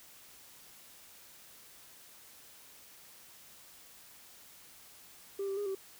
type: tone with pitch steps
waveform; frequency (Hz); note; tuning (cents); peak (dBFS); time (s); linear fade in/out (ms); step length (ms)
sine; 395.3 / 390.4 / 409.4 / 385.9; G4 / G4 / G#4 / G4; +15 / -7 / -25 / -27; -31; 5.39-5.75; 5; 90
effects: tanh soft clip ceiling -31 dBFS + white hiss -56 dBFS RMS until 5.99 s